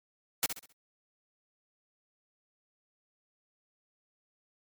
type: noise with echo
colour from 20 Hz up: white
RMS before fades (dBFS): -27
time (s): 0.43-0.46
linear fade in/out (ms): 0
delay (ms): 66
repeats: 4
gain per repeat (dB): -9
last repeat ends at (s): 0.724
effects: MP3 96 kbps